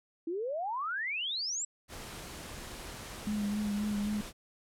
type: exponential sweep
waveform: sine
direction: up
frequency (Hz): 318.4 to 7902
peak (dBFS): -32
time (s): 0.27-1.65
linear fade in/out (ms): 5
type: noise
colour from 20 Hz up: pink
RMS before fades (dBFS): -44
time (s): 1.88-4.33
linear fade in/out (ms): 50
type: tone with vibrato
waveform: sine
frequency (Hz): 207.7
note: G#3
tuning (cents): 0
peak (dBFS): -30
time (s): 3.27-4.21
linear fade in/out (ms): 2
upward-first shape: sine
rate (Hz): 3.8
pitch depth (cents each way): 30
effects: low-pass 12000 Hz 12 dB/octave